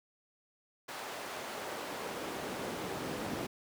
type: noise with high-pass filter sweep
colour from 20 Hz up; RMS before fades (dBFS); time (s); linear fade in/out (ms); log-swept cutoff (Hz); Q
brown; -40; 0.88-3.47; 10; 760 to 230; 0.78
effects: none